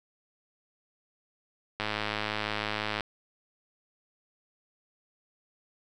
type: click train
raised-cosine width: 0.3 ms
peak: -14 dBFS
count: 129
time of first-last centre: 1.8-3.008 s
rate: 106 Hz
effects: none